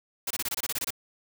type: noise bursts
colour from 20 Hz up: white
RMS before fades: -30 dBFS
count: 11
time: 0.27-0.906 s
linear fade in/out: 5 ms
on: 36 ms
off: 24 ms
effects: none